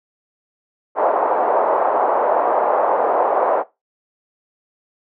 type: band-pass noise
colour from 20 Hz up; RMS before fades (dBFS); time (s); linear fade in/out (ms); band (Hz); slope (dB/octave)
pink; -17; 0.95-3.64; 50; 530 to 940; 24
effects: noise-tail reverb RT60 0.2 s tail -18 dB re dry